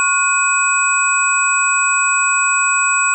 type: tone cluster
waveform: sine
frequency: 1107 / 1440 / 2513 / 7820 Hz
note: C#6 / F#6 / D#7 / B8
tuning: -3 / -47 / +17 / -18 cents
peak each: -18 dBFS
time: 0-3.14 s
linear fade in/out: 0 ms
effects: none